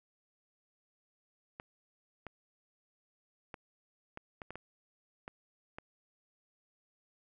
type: clicks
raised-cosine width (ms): 0.5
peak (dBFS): -28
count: 9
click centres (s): 1.599 / 2.267 / 3.542 / 4.174 / 4.418 / 4.506 / 4.556 / 5.279 / 5.785
effects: none